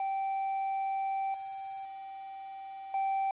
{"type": "tone with level steps", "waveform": "triangle", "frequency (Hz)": 778, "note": "G5", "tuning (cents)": -13, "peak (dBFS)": [-28, -36, -39, -26], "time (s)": [0, 3.31], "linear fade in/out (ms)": 2, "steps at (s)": [1.34, 1.85, 2.94], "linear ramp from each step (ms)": 2, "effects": ["resampled to 8000 Hz", "10-bit"]}